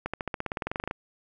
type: accelerating click train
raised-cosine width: 0.5 ms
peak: -15 dBFS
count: 17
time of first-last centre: 0.06-0.911 s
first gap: 76 ms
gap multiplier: 0.95
effects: none